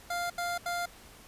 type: tone bursts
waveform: 25% pulse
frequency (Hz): 698.5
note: F5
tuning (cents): 0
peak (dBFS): -27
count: 3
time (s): 0.1-0.858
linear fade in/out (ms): 5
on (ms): 200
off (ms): 79
effects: pink hiss -53 dBFS RMS until 1.27 s + resampled to 32000 Hz